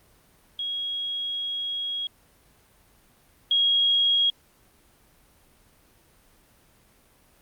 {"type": "tone pair in turn", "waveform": "sine", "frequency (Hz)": [3300, 3287], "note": ["G#7", "G#7"], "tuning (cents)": [-12, -19], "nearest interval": "unison", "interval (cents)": 7, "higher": "first", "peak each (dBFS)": [-27, -18], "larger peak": "second", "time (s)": [[0.59, 2.07], [3.51, 4.3]], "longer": "first", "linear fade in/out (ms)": 2, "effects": ["pink hiss -59 dBFS RMS until 7.41 s", "Opus 32 kbps"]}